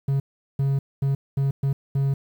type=tone bursts at uneven times; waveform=triangle; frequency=137.6 Hz; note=C#3; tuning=12 cents flat; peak=-17 dBFS; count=6; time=0.08-0.2 / 0.59-0.79 / 1.02-1.15 / 1.37-1.51 / 1.63-1.73 / 1.95-2.14 s; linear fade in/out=5 ms; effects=9-bit